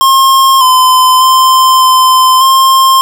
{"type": "tone with pitch steps", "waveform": "square", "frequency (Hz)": [1070, 1025, 1039, 1033, 1060], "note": ["C6", "C6", "C6", "C6", "C6"], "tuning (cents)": [38, -36, -12, -22, 22], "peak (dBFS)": -4, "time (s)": [0.01, 3.01], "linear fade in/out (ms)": 0, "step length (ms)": 600, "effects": []}